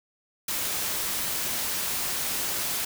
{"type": "noise", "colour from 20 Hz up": "white", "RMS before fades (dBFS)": -29, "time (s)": [0.48, 2.85], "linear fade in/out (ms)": 5, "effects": []}